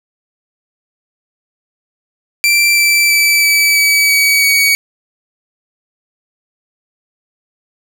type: tone with pitch steps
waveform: sawtooth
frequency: 2349 / 2333 / 2317 / 2301 / 2285 / 2269 / 2253 Hz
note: D7 / D7 / D7 / D7 / D7 / C#7 / C#7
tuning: 0 / -12 / -24 / -36 / -48 / +40 / +28 cents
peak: -5 dBFS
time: 2.44-4.75 s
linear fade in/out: 0 ms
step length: 330 ms
effects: none